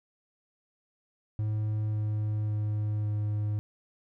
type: tone with pitch steps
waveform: triangle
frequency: 107.1 / 106.42 / 105.75 / 105.08 Hz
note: A2 / G#2 / G#2 / G#2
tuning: -46 / +43 / +32 / +21 cents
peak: -25 dBFS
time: 1.39-3.59 s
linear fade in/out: 0 ms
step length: 550 ms
effects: none